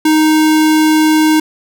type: tone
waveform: square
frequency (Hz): 311.1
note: D#4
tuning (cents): 0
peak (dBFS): -8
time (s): 0.05-1.4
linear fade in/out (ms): 5
effects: none